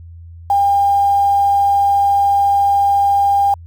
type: tone with quantisation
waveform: sine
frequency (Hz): 802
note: G5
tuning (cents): +39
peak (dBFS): -10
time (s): 0.5-3.54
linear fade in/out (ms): 2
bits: 6
effects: added 84 Hz sine -33 dBFS peak until 3.66 s